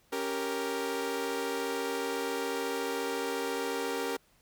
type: chord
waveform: sawtooth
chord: G diminished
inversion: second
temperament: equal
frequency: 277.2 / 392 / 466.2 Hz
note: Db4 / G4 / Bb4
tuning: 0 / 0 / 0 cents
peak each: -34 / -32 / -30 dBFS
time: 0.12-4.17 s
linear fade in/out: 10 ms
effects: pink hiss -66 dBFS RMS until 4.41 s